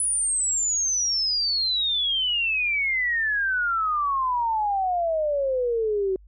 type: exponential sweep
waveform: sine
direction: down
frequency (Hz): 10040 to 372.1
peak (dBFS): -21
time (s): 0-6.16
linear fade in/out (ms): 2
effects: added 50 Hz sine -47 dBFS peak until 6.27 s